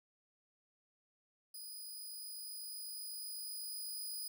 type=tone with level ramp; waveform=10% pulse; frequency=4962 Hz; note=D#8; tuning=6 cents flat; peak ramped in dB=-40 to -34 dBFS; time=1.54-4.28 s; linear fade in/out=5 ms; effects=none